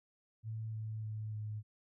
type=tone with pitch steps; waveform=sine; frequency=110.7 / 109.37 / 108.05 / 106.74 Hz; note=A2 / A2 / A2 / G#2; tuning=+11 / -10 / -31 / +48 cents; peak=-38 dBFS; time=0.43-1.63 s; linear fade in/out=50 ms; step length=300 ms; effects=none